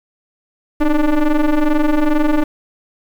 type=ring-modulated tone; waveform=square; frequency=146.83 Hz; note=D3; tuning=in tune; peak=-9 dBFS; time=0.8-2.44 s; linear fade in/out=10 ms; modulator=158 Hz; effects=low-pass 2000 Hz 12 dB/octave + 7-bit